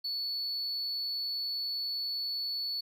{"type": "tone", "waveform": "triangle", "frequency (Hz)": 4435, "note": "C#8", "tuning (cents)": 0, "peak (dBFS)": -30, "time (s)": [0.04, 2.81], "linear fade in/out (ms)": 10, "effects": ["tanh soft clip ceiling -26 dBFS"]}